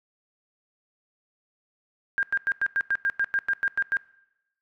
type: tone bursts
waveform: sine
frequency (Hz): 1603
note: G6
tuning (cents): +38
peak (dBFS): -21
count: 13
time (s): 2.18-3.969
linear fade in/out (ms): 0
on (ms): 49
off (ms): 96
effects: noise-tail reverb RT60 0.9 s tail -21 dB re dry